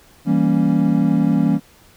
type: chord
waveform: triangle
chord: E diminished seventh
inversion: none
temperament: equal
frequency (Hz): 164.81 / 196 / 233.1 / 277.2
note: E3 / G3 / Bb3 / Db4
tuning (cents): 0 / 0 / 0 / 0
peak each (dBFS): -17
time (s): 0.25-1.6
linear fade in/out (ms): 50
effects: pink hiss -50 dBFS RMS until 1.96 s